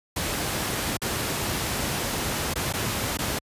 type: noise with dropouts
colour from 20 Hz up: pink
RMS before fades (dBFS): -27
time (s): 0.16-3.39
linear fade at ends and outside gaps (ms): 5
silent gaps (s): 0.971-1.017 / 2.539-2.556 / 2.727-2.736 / 3.173-3.187
effects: high-pass 60 Hz 12 dB/octave + resampled to 32000 Hz